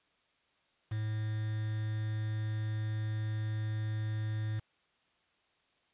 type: tone with quantisation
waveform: triangle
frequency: 108.3 Hz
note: A2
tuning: 27 cents flat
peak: -30 dBFS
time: 0.91-4.6 s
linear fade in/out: 10 ms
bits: 8
effects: white hiss -72 dBFS RMS until 5.93 s + resampled to 8000 Hz